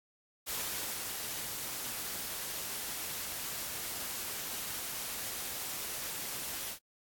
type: noise with ADSR envelope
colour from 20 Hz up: white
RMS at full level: -36 dBFS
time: 0.46-6.79 s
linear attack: 32 ms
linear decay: 550 ms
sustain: -3 dB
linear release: 93 ms
effects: AAC 64 kbps